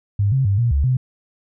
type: tone with pitch steps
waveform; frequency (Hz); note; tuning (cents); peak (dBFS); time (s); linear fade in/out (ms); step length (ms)
sine; 101.1 / 133.7 / 99 / 118.7 / 70.1 / 128.3; G#2 / C3 / G2 / A#2 / C#2 / C3; -46 / +38 / +18 / +32 / +20 / -34; -14; 0.19-0.97; 5; 130
effects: none